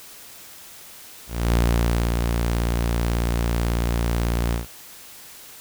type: tone with ADSR envelope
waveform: sawtooth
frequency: 58.2 Hz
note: A#1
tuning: 2 cents flat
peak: -12 dBFS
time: 1.27-4.67 s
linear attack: 270 ms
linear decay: 570 ms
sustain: -4 dB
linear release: 140 ms
effects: white hiss -43 dBFS RMS until 5.6 s